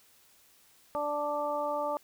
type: harmonic tone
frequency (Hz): 293.7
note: D4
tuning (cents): 0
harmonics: 1 / 2 / 3 / 4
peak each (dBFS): -42 / -32 / -34 / -36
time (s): 0.95-1.97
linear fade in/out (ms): 0
effects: white hiss -62 dBFS RMS until 2.03 s